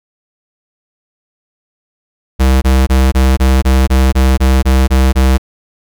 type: tone bursts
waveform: square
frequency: 65.41 Hz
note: C2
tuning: in tune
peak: -7 dBFS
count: 12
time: 2.39-5.381 s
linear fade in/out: 20 ms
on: 230 ms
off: 21 ms
effects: none